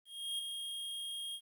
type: tone with ADSR envelope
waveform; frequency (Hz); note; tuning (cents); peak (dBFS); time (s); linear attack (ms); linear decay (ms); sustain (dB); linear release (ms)
square; 3247; G#7; -40; -35; 0.05-1.41; 340; 3; -5; 68
effects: 12-bit